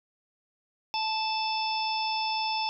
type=harmonic tone with a mistuned harmonic; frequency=878 Hz; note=A5; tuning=4 cents flat; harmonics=1 / 3 / 4 / 5 / 6; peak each=-29 / -35 / -37 / -43 / -33 dBFS; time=0.94-2.69 s; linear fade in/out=0 ms; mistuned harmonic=5; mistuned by=+54 cents; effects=none